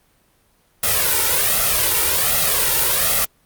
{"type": "noise with flanger", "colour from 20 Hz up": "white", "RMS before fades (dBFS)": -17, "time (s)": [0.83, 3.25], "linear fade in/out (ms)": 5, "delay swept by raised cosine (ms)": [1.5, 2.18], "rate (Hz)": 1.3, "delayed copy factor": 0.95, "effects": ["pink hiss -59 dBFS RMS until 3.45 s", "Opus 32 kbps"]}